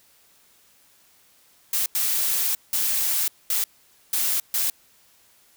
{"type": "noise bursts at uneven times", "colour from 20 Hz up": "blue", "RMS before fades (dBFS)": -23, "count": 6, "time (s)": [[1.73, 1.86], [1.95, 2.55], [2.73, 3.28], [3.5, 3.64], [4.13, 4.4], [4.54, 4.7]], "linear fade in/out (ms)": 2, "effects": ["white hiss -58 dBFS RMS until 5.56 s"]}